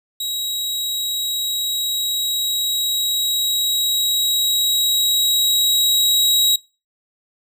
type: tone with level ramp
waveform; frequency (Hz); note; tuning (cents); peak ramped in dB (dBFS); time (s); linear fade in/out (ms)
sawtooth; 3834; A#7; +48; -19 to -10; 0.2-6.56; 5
effects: noise-tail reverb RT60 0.3 s tail -23 dB re dry